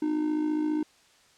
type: tone with amplitude modulation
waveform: triangle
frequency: 305.3 Hz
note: D#4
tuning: 33 cents flat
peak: -20 dBFS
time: 0.02-0.83 s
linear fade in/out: 5 ms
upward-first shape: sine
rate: 54.8 Hz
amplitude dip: 60%
effects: white hiss -60 dBFS RMS until 1.37 s + low-pass 7000 Hz 12 dB/octave